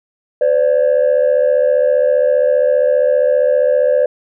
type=tone pair together; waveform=sine; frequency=509 / 584.1 Hz; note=C5 / D5; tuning=-48 / -10 cents; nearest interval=major second; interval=238 cents; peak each=-11 dBFS; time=0.41-4.06 s; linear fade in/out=5 ms; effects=tanh soft clip ceiling -6 dBFS